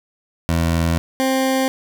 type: tone pair in turn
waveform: 20% pulse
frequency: 83.1 / 263.8 Hz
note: E2 / C4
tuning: +15 / +14 cents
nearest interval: octave + minor sixth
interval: 1999 cents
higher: second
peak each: -11 dBFS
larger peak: neither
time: 0.49-0.98 / 1.2-1.68 s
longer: first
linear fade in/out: 0 ms
effects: none

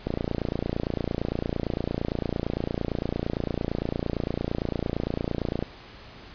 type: click train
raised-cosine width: 2 ms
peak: -13 dBFS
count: 161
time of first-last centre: 0.07-5.626 s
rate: 28.8 Hz
effects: pink hiss -46 dBFS RMS until 6.34 s + resampled to 11025 Hz

